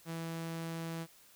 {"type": "tone", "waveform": "sawtooth", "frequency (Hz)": 164.81, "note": "E3", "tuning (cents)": 0, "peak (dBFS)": -34, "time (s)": [0.05, 1.07], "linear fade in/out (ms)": 50, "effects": ["white hiss -61 dBFS RMS until 1.35 s"]}